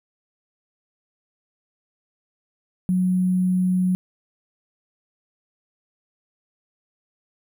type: tone with sample-and-hold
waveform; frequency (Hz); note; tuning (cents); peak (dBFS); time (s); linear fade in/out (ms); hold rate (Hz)
sine; 183.3; F#3; -16; -17; 2.89-3.95; 0; 11025
effects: none